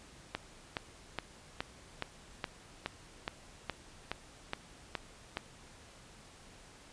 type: click train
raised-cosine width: 0.3 ms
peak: -18 dBFS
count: 13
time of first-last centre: 0.35-5.371 s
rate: 2.39 Hz
effects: pink hiss -56 dBFS RMS until 6.92 s + resampled to 22050 Hz